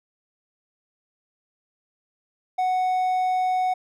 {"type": "tone", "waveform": "triangle", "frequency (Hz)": 740, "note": "F#5", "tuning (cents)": 0, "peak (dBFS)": -18, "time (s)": [2.58, 3.74], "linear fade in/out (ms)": 10, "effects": []}